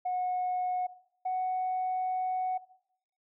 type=tone pair in turn; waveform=sine; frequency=730 / 741.9 Hz; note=F#5 / F#5; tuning=-24 / +4 cents; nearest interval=unison; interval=28 cents; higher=second; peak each=-27 dBFS; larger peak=neither; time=0.05-0.87 / 1.25-2.58 s; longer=second; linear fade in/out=10 ms; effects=noise-tail reverb RT60 0.7 s tail -17 dB re dry + tanh soft clip ceiling -25 dBFS